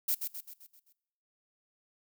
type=noise with echo; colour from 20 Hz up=violet; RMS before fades=-29 dBFS; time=0.08-0.15 s; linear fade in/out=10 ms; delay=130 ms; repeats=6; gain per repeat=-6 dB; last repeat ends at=0.93 s; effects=noise-tail reverb RT60 0.9 s tail -22 dB re dry